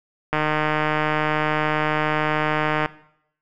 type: click train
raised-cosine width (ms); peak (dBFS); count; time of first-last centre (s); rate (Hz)
0.5; -6; 388; 0.33-2.859; 153
effects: noise-tail reverb RT60 0.7 s tail -18 dB re dry